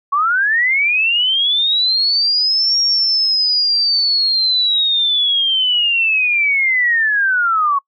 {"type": "linear two-way sweep", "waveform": "sine", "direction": "up then down", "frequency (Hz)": [1095, 5600, 1095], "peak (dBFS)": -12, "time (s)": [0.12, 7.79], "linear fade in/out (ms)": 10, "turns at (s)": 2.79, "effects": ["noise-tail reverb RT60 0.1 s tail -25 dB re dry"]}